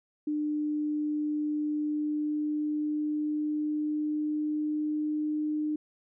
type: tone with pitch glide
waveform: sine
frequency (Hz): 300 to 303.5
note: D4 to D#4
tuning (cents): +37 to -43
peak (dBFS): -27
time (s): 0.27-5.76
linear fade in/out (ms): 5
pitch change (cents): +20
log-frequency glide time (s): 1.91-5.43
effects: none